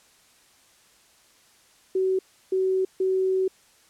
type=tone bursts at uneven times; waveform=sine; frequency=377.3 Hz; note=F#4; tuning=34 cents sharp; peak=-20 dBFS; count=3; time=1.95-2.19 / 2.52-2.85 / 3-3.48 s; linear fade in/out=5 ms; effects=white hiss -58 dBFS RMS until 3.89 s + low-pass 10000 Hz 12 dB/octave